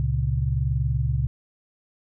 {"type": "tone cluster", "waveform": "sine", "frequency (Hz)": [68.9, 116.3, 137.2], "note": ["C#2", "A#2", "C#3"], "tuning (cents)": [-10, -4, -17], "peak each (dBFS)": -25, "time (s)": [0, 1.27], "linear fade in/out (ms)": 0, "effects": []}